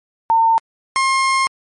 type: tone pair in turn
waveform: sine / 30% pulse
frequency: 906 / 1067.3 Hz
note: A#5 / C6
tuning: -50 / +34 cents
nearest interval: minor third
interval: 284 cents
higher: second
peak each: -10 / -11 dBFS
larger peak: first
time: 0.3-0.58 / 0.96-1.47 s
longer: second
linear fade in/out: 0 ms
effects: low-pass 11000 Hz 12 dB/octave + MP3 48 kbps